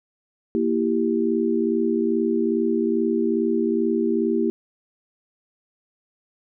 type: chord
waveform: sine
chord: E diminished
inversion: second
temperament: equal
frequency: 233.1 / 329.6 / 392 Hz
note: Bb3 / E4 / G4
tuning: 0 / 0 / 0 cents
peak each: -23 dBFS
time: 0.55-4.5 s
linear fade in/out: 0 ms
effects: none